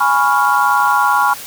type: chord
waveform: sine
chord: C# dominant seventh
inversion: second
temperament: equal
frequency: 830.6 / 987.8 / 1108.7 / 1396.9 Hz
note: G#5 / B5 / C#6 / E#6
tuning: 0 / 0 / 0 / 0 cents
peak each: -16 dBFS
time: 0-1.34 s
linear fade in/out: 10 ms
effects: white hiss -31 dBFS RMS until 1.46 s